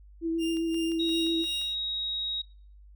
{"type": "tone with vibrato", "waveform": "sine", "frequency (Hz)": 329.6, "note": "E4", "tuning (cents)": 0, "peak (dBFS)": -26, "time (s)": [0.21, 1.46], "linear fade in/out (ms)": 50, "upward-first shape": "sine", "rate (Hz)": 7.5, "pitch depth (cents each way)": 17}
{"type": "tone with tremolo", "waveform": "40% pulse", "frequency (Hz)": 2802, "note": "F7", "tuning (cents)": 5, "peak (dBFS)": -33, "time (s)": [0.38, 1.76], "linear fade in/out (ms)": 50, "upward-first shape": "sine", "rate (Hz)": 2.8, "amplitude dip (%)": 75}
{"type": "click train", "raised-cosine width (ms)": 0.2, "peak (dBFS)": -32, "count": 7, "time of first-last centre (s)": [0.57, 1.615], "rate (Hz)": 5.74}
{"type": "tone", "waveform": "sine", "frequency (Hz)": 3792, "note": "A#7", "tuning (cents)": 29, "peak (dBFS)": -29, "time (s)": [0.99, 2.42], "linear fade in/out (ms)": 10}
{"effects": ["noise-tail reverb RT60 0.5 s tail -22 dB re dry", "added 50 Hz sine -49 dBFS peak until 2.95 s"]}